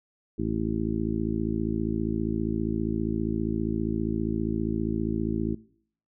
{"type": "harmonic tone", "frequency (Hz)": 55, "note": "A1", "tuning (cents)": 0, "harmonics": [1, 2, 3, 4, 5, 6, 7], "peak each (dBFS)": [-35, -34, -34, -31, -35, -31, -36], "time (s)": [0.38, 5.55], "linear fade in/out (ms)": 10, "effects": ["noise-tail reverb RT60 0.6 s tail -21 dB re dry"]}